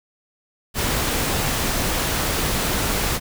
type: noise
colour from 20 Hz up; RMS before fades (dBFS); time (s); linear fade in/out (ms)
pink; -22; 0.74-3.2; 50
effects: none